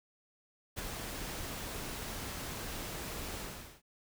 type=noise with ADSR envelope; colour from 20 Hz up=pink; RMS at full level=-37 dBFS; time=0.76-3.82 s; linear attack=30 ms; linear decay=13 ms; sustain=-4 dB; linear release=460 ms; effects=none